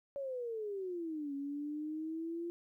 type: exponential two-way sweep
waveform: sine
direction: down then up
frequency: 567 to 277.2 to 344.8 Hz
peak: -37 dBFS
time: 0.16-2.5 s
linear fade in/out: 0 ms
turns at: 1.34 s
effects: 13-bit